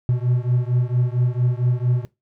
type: beating tone pair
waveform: triangle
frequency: 121.6 / 126 Hz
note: B2 / B2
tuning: -26 / +35 cents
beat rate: 4.4 Hz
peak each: -18 / -19 dBFS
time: 0.09-2.05 s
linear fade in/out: 0 ms
effects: noise-tail reverb RT60 0.2 s tail -20 dB re dry